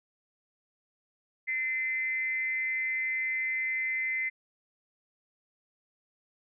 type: tone with frequency modulation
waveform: sine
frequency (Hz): 2065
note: C7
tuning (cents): -23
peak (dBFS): -28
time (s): 1.47-4.3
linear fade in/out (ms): 20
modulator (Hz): 276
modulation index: 0.4
effects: none